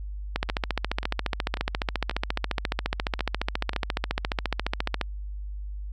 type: two click trains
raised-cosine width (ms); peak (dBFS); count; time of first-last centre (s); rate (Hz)
0.3; -9 / -17; 68 / 7; 0.36-5.013 / 0.49-3.733; 14.4 / 1.85
effects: added 50 Hz sine -32 dBFS peak until 5.92 s